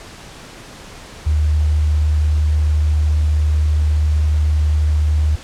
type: tone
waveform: sine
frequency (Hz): 75.9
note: D#2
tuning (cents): -42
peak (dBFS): -12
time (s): 1.26-5.36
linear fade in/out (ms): 10
effects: pink hiss -37 dBFS RMS until 5.43 s + low-pass 8000 Hz 12 dB/octave